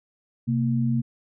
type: tone pair together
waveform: sine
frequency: 129.36 / 230.5 Hz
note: C3 / A#3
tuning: -19 / -19 cents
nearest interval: minor seventh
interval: 1000 cents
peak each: -23 dBFS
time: 0.47-1.02 s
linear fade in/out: 20 ms
effects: none